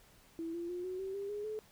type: tone with pitch steps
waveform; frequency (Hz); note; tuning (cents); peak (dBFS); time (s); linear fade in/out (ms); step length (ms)
sine; 329.6 / 342.4 / 355.7 / 369.5 / 383.9 / 398.8 / 414.3 / 430.4; E4 / F4 / F4 / F#4 / G4 / G4 / G#4 / A4; 0 / -34 / +32 / -2 / -36 / +30 / -4 / -38; -37; 0.39-1.59; 0; 150
effects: pink hiss -63 dBFS RMS until 1.71 s